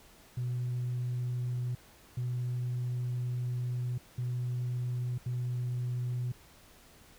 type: tone bursts at uneven times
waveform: sine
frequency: 123.47 Hz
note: B2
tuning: in tune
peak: -29 dBFS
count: 4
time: 0.37-1.75 / 2.17-3.98 / 4.18-5.18 / 5.26-6.32 s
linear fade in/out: 5 ms
effects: tanh soft clip ceiling -28 dBFS + pink hiss -58 dBFS RMS until 7.18 s